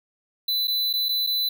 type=tone with dropouts; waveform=square; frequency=4000 Hz; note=B7; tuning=21 cents sharp; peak=-22 dBFS; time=0.48-1.49 s; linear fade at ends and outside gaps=5 ms; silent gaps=0.673-0.679 / 0.93-0.936 / 1.086-1.09 / 1.266-1.271 s; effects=none